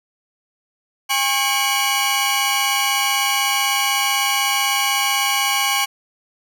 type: tone cluster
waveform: sawtooth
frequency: 808 / 1086 / 2268 / 2924 Hz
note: G#5 / C#6 / C#7 / F#7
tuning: -48 / -36 / +39 / -21 cents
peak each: -19 dBFS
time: 1.09-5.86 s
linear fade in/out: 20 ms
effects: none